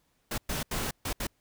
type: noise bursts at uneven times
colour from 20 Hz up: pink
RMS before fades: -32 dBFS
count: 5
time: 0.31-0.38 / 0.49-0.63 / 0.71-0.91 / 1.05-1.13 / 1.2-1.27 s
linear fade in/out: 5 ms
effects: pink hiss -72 dBFS RMS until 1.4 s